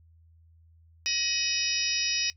harmonic tone with a mistuned harmonic, 631 Hz, D#5, 24 cents sharp, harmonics 3 / 4 / 5 / 6 / 7 / 8 / 9, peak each -40 / -31 / -36 / -36 / -40 / -30 / -33 dBFS, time 1.06-2.3 s, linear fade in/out 0 ms, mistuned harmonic 5, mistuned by -100 cents, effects noise-tail reverb RT60 0.1 s tail -19 dB re dry + added 82 Hz sine -55 dBFS peak until 2.36 s

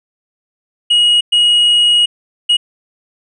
triangle tone bursts at uneven times, 2894 Hz, F#7, 39 cents flat, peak -6 dBFS, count 3, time 0.9-1.21 / 1.32-2.06 / 2.49-2.57 s, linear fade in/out 10 ms, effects resampled to 24000 Hz

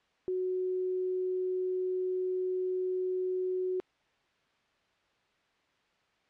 sine tone, 369.1 Hz, F#4, 4 cents flat, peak -29 dBFS, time 0.28-3.8 s, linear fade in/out 0 ms, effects white hiss -70 dBFS RMS until 6.29 s + low-pass 3000 Hz 12 dB/octave

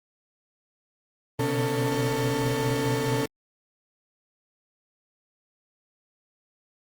35% pulse tone cluster, 122.1 / 126.7 / 141.6 / 281 / 445.5 Hz, B2 / B2 / C#3 / C#4 / A4, -19 / +45 / +37 / +24 / +22 cents, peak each -32 / -27 / -35 / -29 / -26 dBFS, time 1.39-3.26 s, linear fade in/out 5 ms, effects Opus 24 kbps

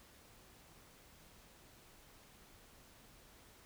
silence, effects pink hiss -62 dBFS RMS until 3.65 s

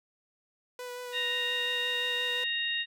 sawtooth tone with vibrato, 493.9 Hz, B4, in tune, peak -34 dBFS, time 0.79-2.44 s, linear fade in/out 2 ms, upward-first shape sine, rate 5.7 Hz, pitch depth 13 cents each way
harmonic tone, 932.3 Hz, A#5, in tune, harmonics 2 / 3 / 4, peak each -33 / -33 / -33 dBFS, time 1.12-2.86 s, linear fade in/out 50 ms
effects none

